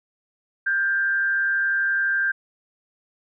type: tone with frequency modulation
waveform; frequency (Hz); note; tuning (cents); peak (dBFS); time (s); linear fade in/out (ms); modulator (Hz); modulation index
sine; 1583; G6; +17; -19; 0.66-2.32; 10; 141; 0.41
effects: none